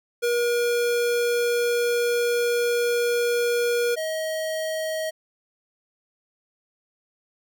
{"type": "tone pair in turn", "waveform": "square", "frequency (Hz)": [478, 633.4], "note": ["A#4", "D#5"], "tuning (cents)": [43, 31], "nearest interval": "perfect fourth", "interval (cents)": 488, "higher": "second", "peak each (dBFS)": [-21, -26], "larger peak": "first", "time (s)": [[0.22, 3.96], [3.96, 5.11]], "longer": "first", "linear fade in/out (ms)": 20, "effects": []}